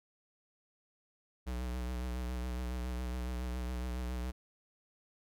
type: tone with vibrato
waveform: square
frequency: 61.74 Hz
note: B1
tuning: in tune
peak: -36 dBFS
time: 1.46-4.32 s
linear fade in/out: 20 ms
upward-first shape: sine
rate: 7.2 Hz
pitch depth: 44 cents each way
effects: none